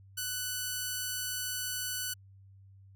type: tone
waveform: 5% pulse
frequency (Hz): 1489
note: F#6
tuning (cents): +11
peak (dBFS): -22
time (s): 0.17-2.14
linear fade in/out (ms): 10
effects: added 97 Hz sine -53 dBFS peak until 2.95 s